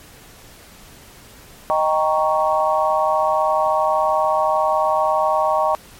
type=chord; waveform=sine; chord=Eb dominant seventh; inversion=none; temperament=equal; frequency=622.3 / 784 / 932.3 / 1108.7 Hz; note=Eb5 / G5 / Bb5 / Db6; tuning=0 / 0 / 0 / 0 cents; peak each=-19 / -21 / -21 / -21 dBFS; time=1.7-5.75 s; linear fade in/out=0 ms; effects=pink hiss -44 dBFS RMS until 5.99 s + MP3 64 kbps